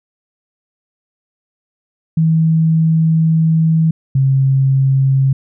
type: tone pair in turn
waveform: sine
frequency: 161.2 / 134.79 Hz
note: E3 / C#3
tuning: -38 / -48 cents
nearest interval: minor third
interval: 310 cents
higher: first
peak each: -9 dBFS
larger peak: neither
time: 2.17-3.91 / 4.15-5.33 s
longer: first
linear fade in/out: 5 ms
effects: none